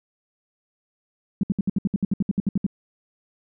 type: tone bursts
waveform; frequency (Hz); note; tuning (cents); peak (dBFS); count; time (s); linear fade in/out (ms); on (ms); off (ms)
sine; 196; G3; 0; -17; 15; 1.41-2.665; 2; 23; 65
effects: none